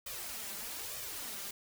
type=noise with flanger; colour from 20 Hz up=white; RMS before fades=-42 dBFS; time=0.06-1.51 s; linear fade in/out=5 ms; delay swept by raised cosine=1.6 to 5.1 ms; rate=1.1 Hz; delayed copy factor=+0.7; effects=none